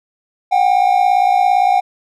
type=tone pair together; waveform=triangle; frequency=732.4 / 790 Hz; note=F#5 / G5; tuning=-18 / +13 cents; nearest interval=minor second; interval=131 cents; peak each=-11 dBFS; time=0.51-1.81 s; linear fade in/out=20 ms; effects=none